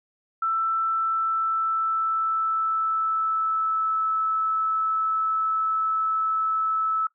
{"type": "tone with pitch glide", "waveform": "sine", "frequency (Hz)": [1330, 1306.4], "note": ["E6", "E6"], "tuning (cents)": [15, -16], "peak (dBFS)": -21, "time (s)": [0.42, 7.07], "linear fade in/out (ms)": 5, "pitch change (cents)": -31, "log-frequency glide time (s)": [0.8, 4.09], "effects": ["noise-tail reverb RT60 0.1 s tail -18 dB re dry"]}